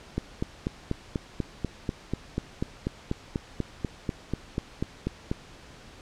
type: click train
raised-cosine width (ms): 3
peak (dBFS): -14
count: 22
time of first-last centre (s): 0.18-5.314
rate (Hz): 4.09
effects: pink hiss -49 dBFS RMS until 6.01 s + low-pass 6000 Hz 12 dB/octave